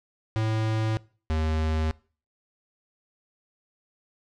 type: tone pair in turn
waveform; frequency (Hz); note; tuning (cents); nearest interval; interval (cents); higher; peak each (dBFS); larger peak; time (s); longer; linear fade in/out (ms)
square; 110 / 78.73; A2 / D#2; 0 / +21; tritone; 579; first; -24; neither; 0.36-0.97 / 1.3-1.91; neither; 0
effects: noise-tail reverb RT60 0.4 s tail -22 dB re dry + low-pass 5000 Hz 12 dB/octave